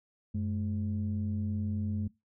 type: tone pair together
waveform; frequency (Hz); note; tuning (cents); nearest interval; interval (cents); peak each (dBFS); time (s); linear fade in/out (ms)
sine; 94.84 / 212.9; F#2 / G#3; +43 / +43; octave + major second; 1400; -31 / -32; 0.34-2.08; 10
effects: noise-tail reverb RT60 0.2 s tail -20 dB re dry + tanh soft clip ceiling -24 dBFS